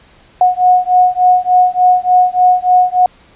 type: beating tone pair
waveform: sine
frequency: 727 / 730.4 Hz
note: F#5 / F#5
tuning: -31 / -23 cents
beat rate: 3.4 Hz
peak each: -10 dBFS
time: 0.41-3.06 s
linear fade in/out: 2 ms
effects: pink hiss -46 dBFS RMS until 3.35 s + resampled to 8000 Hz